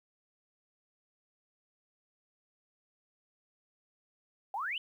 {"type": "exponential sweep", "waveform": "sine", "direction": "up", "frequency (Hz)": [740, 3136], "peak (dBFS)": -33, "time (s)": [4.54, 4.78], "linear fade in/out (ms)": 2, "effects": ["11-bit"]}